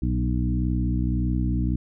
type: harmonic tone with a mistuned harmonic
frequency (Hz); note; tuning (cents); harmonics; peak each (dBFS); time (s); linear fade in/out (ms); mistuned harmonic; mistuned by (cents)
61.74; B1; 0; 1 / 2 / 3 / 4 / 5; -24 / -27 / -29 / -30 / -31; 0.02-1.76; 5; 2; -42
effects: none